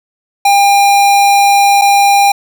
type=tone with dropouts; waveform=square; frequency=802 Hz; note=G5; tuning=39 cents sharp; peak=-6 dBFS; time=0.45-2.32 s; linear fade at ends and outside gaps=5 ms; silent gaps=1.814-1.818 s; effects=none